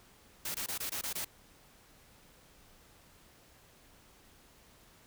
white noise bursts, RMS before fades -37 dBFS, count 7, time 0.45-1.247 s, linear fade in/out 5 ms, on 95 ms, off 22 ms, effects pink hiss -61 dBFS RMS until 5.06 s

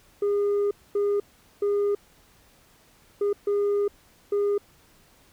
sine tone bursts at uneven times, 407.2 Hz, G#4, 34 cents flat, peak -18 dBFS, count 6, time 0.22-0.71 / 0.95-1.2 / 1.62-1.95 / 3.21-3.33 / 3.47-3.88 / 4.32-4.58 s, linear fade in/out 5 ms, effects tanh soft clip ceiling -20 dBFS + pink hiss -58 dBFS RMS until 5.32 s

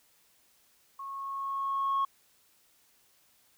sine tone with level ramp, 1095 Hz, C#6, 22 cents flat, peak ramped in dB -38 to -23 dBFS, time 0.99-2.05 s, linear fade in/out 5 ms, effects tanh soft clip ceiling -23 dBFS + white hiss -66 dBFS RMS until 3.57 s

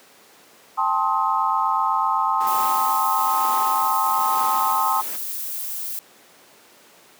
sine chord, A half-diminished seventh, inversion third, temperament just, 792 / 880 / 1056 / 1267.2 Hz, G5 / A5 / C6 / Eb6, +18 / 0 / +16 / +31 cents, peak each -26 / -23 / -22 / -24 dBFS, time 0.77-5.02 s, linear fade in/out 20 ms
pink noise with tremolo, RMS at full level -33 dBFS, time 2.4-5.17 s, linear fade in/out 10 ms, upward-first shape triangle, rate 1.1 Hz, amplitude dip 70%
violet noise, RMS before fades -29 dBFS, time 2.47-5.99 s, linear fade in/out 0 ms
effects pink hiss -50 dBFS RMS until 7.19 s + high-pass 300 Hz 12 dB/octave

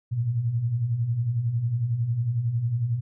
sine beating tone pair, 109.3 / 120.3 Hz, A2 / B2, -11 / -45 cents, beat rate 11 Hz, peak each -31 / -23 dBFS, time 0.11-3.01 s, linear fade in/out 20 ms, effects none

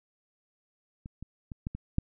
clicks, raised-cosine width 5 ms, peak -29 / -28 / -27 / -20 / -24 / -13 dBFS, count 6, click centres 1.059 / 1.226 / 1.518 / 1.669 / 1.75 / 1.984 s, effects none

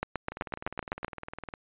two click trains, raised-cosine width 0.5 ms, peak -14 / -23 dBFS, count 9 / 25, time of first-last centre 0.03-1.047 / 0.32-1.538 s, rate 7.87 / 19.7 Hz, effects resampled to 8000 Hz

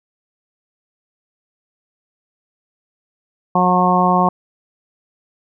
harmonic tone, 181 Hz, F#3, 38 cents flat, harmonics 1 / 2 / 3 / 4 / 5 / 6, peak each -17 / -23 / -23 / -17 / -18 / -17 dBFS, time 3.55-4.29 s, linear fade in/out 5 ms, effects none

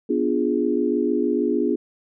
sine chord, B diminished seventh, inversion none, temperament equal, 246.9 / 293.7 / 349.2 / 415.3 Hz, B3 / D4 / F4 / Ab4, 0 / 0 / 0 / 0 cents, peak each -24 dBFS, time 0.09-1.76 s, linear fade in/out 10 ms, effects none

